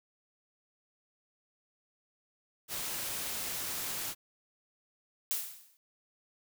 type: noise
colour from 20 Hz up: white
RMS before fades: -37 dBFS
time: 2.68-4.15 s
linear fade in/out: 50 ms
type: noise with exponential decay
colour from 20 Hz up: blue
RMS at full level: -30 dBFS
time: 5.31-5.77 s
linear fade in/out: 0 ms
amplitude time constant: 100 ms
effects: none